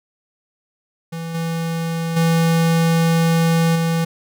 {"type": "tone with level steps", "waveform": "square", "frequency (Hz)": 165.3, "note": "E3", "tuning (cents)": 5, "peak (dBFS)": [-26, -21, -14, -17], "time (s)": [1.12, 4.05], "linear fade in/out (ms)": 10, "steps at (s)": [1.34, 2.16, 3.75], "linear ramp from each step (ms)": 10, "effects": []}